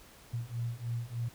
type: beating tone pair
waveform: sine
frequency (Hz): 116.4 / 119.7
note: A#2 / A#2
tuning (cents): -2 / +46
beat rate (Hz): 3.3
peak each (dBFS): -37 / -36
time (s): 0.33-1.29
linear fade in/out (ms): 10
effects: pink hiss -56 dBFS RMS until 1.34 s